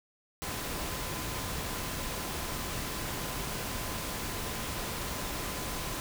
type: tone in noise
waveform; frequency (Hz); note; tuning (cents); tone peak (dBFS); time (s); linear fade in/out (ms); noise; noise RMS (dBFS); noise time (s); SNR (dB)
sine; 1020; C6; -44; -47; 0.42-6; 0; pink; -36; 0.42-6; -14
effects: none